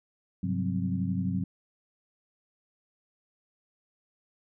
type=tone cluster; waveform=sine; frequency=100.9 / 131.3 / 182.4 / 194.2 / 260.8 Hz; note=G#2 / C3 / F#3 / G3 / C4; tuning=-49 / +6 / -24 / -16 / -5 cents; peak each=-33 / -37 / -29 / -37 / -36 dBFS; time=0.43-1.44 s; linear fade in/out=5 ms; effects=none